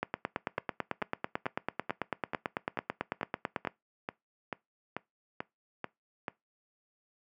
two click trains, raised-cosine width 0.5 ms, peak -15 / -19 dBFS, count 34 / 14, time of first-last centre 0.03-3.672 / 0.58-6.282 s, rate 9.06 / 2.28 Hz, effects noise-tail reverb RT60 0.2 s tail -22 dB re dry + high-pass 150 Hz 12 dB/octave

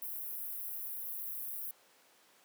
white high-pass noise, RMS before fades -41 dBFS, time 0.02-1.71 s, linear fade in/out 2 ms, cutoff 11000 Hz, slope 48 dB/octave, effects pink hiss -64 dBFS RMS until 2.44 s + high-pass 400 Hz 12 dB/octave

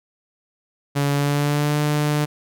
sawtooth tone with pitch glide, 142.3 to 148.77 Hz, C#3 to D3, +46 to +23 cents, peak -14 dBFS, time 0.95-2.26 s, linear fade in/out 20 ms, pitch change +77 cents, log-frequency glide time 1.12-1.79 s, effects none

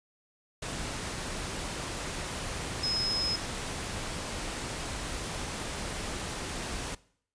sine tone in noise, 5130 Hz, E8, 48 cents flat, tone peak -28 dBFS, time 2.83-3.36 s, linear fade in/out 5 ms, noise pink, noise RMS -36 dBFS, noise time 0.62-6.95 s, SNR +5 dB, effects noise-tail reverb RT60 0.6 s tail -21 dB re dry + resampled to 22050 Hz

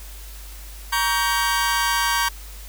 sawtooth chord, G diminished, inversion first, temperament just, 940.8 / 1128.9 / 1568 Hz, Bb5 / Db6 / G6, +16 / +31 / 0 cents, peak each -19 / -21 / -20 dBFS, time 0.92-2.29 s, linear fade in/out 10 ms, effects added 50 Hz sine -36 dBFS peak until 2.68 s + white hiss -43 dBFS RMS until 2.68 s

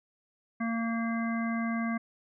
harmonic tone, 229.2 Hz, A#3, 29 cents flat, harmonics 1 / 3 / 5 / 7 / 9, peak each -29 / -39 / -39 / -41 / -40 dBFS, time 0.6-1.98 s, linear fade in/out 10 ms, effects none

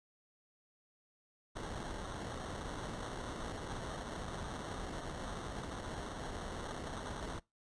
pink noise with sample-and-hold, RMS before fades -43 dBFS, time 1.55-7.4 s, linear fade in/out 20 ms, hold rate 2450 Hz, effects noise-tail reverb RT60 0.2 s tail -22 dB re dry + resampled to 22050 Hz

